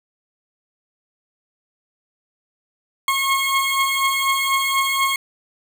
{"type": "beating tone pair", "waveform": "20% pulse", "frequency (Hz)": [1083, 1087.1], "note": ["C#6", "C#6"], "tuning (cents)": [-41, -34], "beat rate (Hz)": 4.1, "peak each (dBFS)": [-18, -14], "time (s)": [3.08, 5.16], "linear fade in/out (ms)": 2, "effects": []}